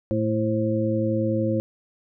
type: harmonic tone with a mistuned harmonic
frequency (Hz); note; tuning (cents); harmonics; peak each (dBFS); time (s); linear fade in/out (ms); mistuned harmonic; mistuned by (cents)
110.8; A2; +13; 1 / 2 / 3 / 5; -26 / -26 / -26 / -26; 0.11-1.6; 0; 5; -71
effects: none